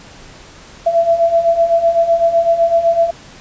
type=beating tone pair; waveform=sine; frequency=666 / 673.9 Hz; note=E5 / E5; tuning=+18 / +38 cents; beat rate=7.9 Hz; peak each=-16 / -11 dBFS; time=0.86-3.11 s; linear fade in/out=10 ms; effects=pink hiss -39 dBFS RMS until 3.4 s + resampled to 16000 Hz